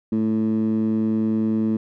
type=tone with band-pass filter; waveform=15% pulse; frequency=110 Hz; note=A2; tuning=in tune; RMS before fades=-21 dBFS; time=0.12-1.77 s; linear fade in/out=5 ms; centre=250 Hz; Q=4.5; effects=none